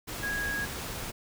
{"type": "tone in noise", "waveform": "sine", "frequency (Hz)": 1651, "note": "G#6", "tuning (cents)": -11, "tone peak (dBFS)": -30, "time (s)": [0.22, 0.66], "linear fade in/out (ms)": 20, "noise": "pink", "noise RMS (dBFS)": -37, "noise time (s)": [0.07, 1.12], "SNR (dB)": 4, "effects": []}